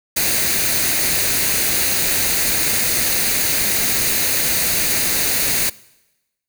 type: noise with comb filter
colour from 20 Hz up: white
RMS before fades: -18 dBFS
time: 0.16-5.7 s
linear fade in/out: 10 ms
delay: 0.46 ms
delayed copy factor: +0.5
effects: noise-tail reverb RT60 1.0 s tail -22 dB re dry